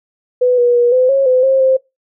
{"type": "tone with pitch steps", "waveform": "sine", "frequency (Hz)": [498, 484.2, 481, 509, 545, 509, 533, 525], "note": ["B4", "B4", "B4", "C5", "C#5", "C5", "C5", "C5"], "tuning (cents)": [14, -34, -46, -48, -29, -48, 32, 6], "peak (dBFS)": -8, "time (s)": [0.41, 1.77], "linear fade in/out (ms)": 10, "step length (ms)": 170, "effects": ["noise-tail reverb RT60 0.2 s tail -22 dB re dry"]}